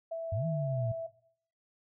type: tone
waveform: sine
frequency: 659.3 Hz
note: E5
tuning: in tune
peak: -33 dBFS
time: 0.11-1.07 s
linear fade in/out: 10 ms
type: exponential two-way sweep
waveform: sine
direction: up then down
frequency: 89.4 to 164.81 to 113.1 Hz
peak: -30 dBFS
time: 0.32-0.92 s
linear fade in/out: 5 ms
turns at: 0.46 s
effects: noise-tail reverb RT60 0.6 s tail -19 dB re dry